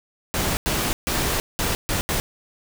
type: noise bursts at uneven times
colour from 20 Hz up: pink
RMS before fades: -23 dBFS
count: 6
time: 0.34-0.57 / 0.66-0.93 / 1.07-1.4 / 1.59-1.75 / 1.89-2.01 / 2.09-2.2 s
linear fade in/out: 0 ms
effects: none